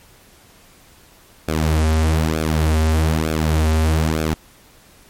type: tone with flanger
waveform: sawtooth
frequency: 78.8 Hz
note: D#2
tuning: 23 cents sharp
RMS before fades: -17 dBFS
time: 1.48-4.34 s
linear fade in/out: 0 ms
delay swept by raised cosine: 1 to 6.6 ms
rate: 1.1 Hz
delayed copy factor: -0.75
effects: pink hiss -49 dBFS RMS until 5.09 s + MP3 64 kbps